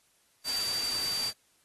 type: tone in noise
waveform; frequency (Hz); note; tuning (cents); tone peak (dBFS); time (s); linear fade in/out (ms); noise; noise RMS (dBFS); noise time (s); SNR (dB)
sine; 4646; D8; -20; -30; 0.44-1.33; 50; white; -36; 0.44-1.33; +3
effects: white hiss -68 dBFS RMS until 1.64 s + AAC 32 kbps